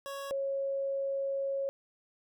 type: tone pair in turn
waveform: 25% pulse / sine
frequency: 554.4 / 548.3 Hz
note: C#5 / C#5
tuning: 0 / -19 cents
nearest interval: unison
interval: 19 cents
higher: first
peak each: -34 / -30 dBFS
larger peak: second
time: 0.06-0.31 / 0.31-1.69 s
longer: second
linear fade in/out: 0 ms
effects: none